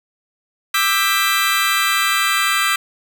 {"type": "chord", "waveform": "25% pulse", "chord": "E minor seventh", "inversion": "third", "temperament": "just", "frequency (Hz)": [1186.7, 1318.5, 1582.2, 1977.8], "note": ["D6", "E6", "G6", "B6"], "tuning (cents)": [18, 0, 16, 2], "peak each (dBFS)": -17, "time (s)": [0.74, 2.76], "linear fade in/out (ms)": 5, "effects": []}